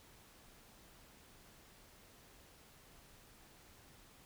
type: silence
effects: pink hiss -62 dBFS RMS until 4.25 s